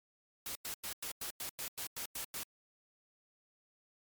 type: noise bursts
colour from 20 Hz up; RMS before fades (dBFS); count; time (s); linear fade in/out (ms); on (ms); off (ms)
white; -41; 11; 0.46-2.433; 2; 93; 95
effects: MP3 96 kbps